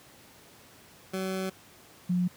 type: tone pair in turn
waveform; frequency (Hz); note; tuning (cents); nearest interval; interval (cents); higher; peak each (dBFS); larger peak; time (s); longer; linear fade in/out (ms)
20% pulse / sine; 189 / 179.12; F#3 / F3; +37 / +44; minor second; 93; first; -25 / -23; second; 1.13-1.5 / 2.09-2.28; first; 10
effects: pink hiss -54 dBFS RMS until 2.36 s + high-pass 100 Hz 12 dB/octave